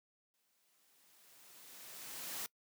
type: noise with exponential growth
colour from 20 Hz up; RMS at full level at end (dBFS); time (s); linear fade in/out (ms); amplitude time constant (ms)
white; -41; 0.34-2.46; 0; 460
effects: noise-tail reverb RT60 0.1 s tail -23 dB re dry + high-pass 150 Hz 12 dB/octave